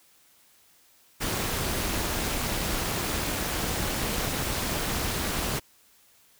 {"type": "noise with amplitude modulation", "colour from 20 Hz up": "pink", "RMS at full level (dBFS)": -26, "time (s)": [1.2, 5.6], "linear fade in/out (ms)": 20, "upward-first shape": "sine", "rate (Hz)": 269, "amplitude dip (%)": 65, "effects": ["white hiss -60 dBFS RMS until 6.39 s"]}